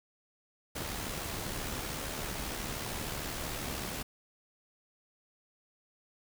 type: noise with amplitude modulation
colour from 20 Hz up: pink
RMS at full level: -36 dBFS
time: 0.75-4.03 s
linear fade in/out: 10 ms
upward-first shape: sine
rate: 73 Hz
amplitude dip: 40%
effects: none